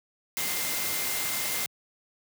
sine tone in noise, 2093 Hz, C7, in tune, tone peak -38 dBFS, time 0.37-1.66 s, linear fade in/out 0 ms, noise white, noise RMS -30 dBFS, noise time 0.37-1.66 s, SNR -11 dB, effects high-pass 100 Hz 12 dB/octave

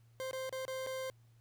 40% pulse tone with dropouts, 523.3 Hz, C5, in tune, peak -37 dBFS, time 0.2-1.1 s, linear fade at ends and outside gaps 0 ms, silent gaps 0.311-0.331 / 0.494-0.526 / 0.652-0.68 / 0.864-0.87 s, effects added 116 Hz sine -61 dBFS peak until 1.4 s + pink hiss -75 dBFS RMS until 1.4 s

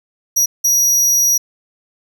40% pulse tone bursts at uneven times, 5780 Hz, F#8, 41 cents flat, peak -10 dBFS, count 2, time 0.36-0.46 / 0.64-1.38 s, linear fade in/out 10 ms, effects none

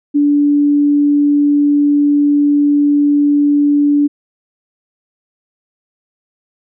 sine tone, 290 Hz, D4, 22 cents flat, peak -8 dBFS, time 0.14-4.08 s, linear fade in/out 20 ms, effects none

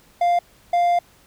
triangle tone bursts at uneven times, 698.5 Hz, F5, in tune, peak -13 dBFS, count 2, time 0.21-0.39 / 0.73-0.99 s, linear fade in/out 5 ms, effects pink hiss -54 dBFS RMS until 1.26 s

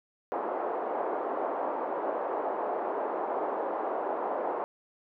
white band-pass noise, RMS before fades -32 dBFS, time 0.32-4.64 s, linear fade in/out 0 ms, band 350 to 920 Hz, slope 24 dB/octave, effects none

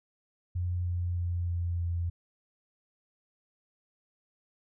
sine tone with pitch steps, 88.8 / 88.03 / 87.27 / 86.52 / 85.78 Hz, F2 / F2 / F2 / F2 / F2, +29 / +14 / -1 / -16 / -31 cents, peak -28 dBFS, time 0.55-2.1 s, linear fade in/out 10 ms, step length 310 ms, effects none

